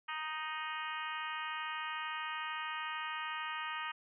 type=harmonic tone with a mistuned harmonic; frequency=311.1 Hz; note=D#4; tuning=in tune; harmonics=3 / 4 / 5 / 6 / 7 / 8 / 9 / 10; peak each=-44 / -42 / -47 / -44 / -50 / -47 / -48 / -52 dBFS; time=0.08-3.92 s; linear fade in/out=10 ms; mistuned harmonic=9; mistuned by=+30 cents; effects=none